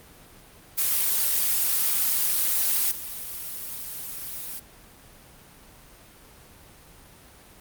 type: noise with level steps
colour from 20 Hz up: blue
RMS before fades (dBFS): -23 / -35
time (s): 0.77-4.6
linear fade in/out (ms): 20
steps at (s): 2.91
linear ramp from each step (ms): 2
effects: pink hiss -50 dBFS RMS until 7.6 s + Opus 32 kbps